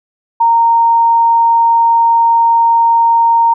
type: tone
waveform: sine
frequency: 925 Hz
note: A#5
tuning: 14 cents flat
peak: -6 dBFS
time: 0.4-3.54 s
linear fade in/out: 10 ms
effects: none